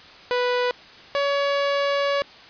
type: tone pair in turn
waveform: sawtooth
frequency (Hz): 493.2 / 564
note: B4 / C#5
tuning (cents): -2 / +30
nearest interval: major second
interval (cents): 232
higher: second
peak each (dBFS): -16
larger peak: neither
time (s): 0.31-0.71 / 1.15-2.22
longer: second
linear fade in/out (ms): 0
effects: white hiss -45 dBFS RMS until 2.49 s + resampled to 11025 Hz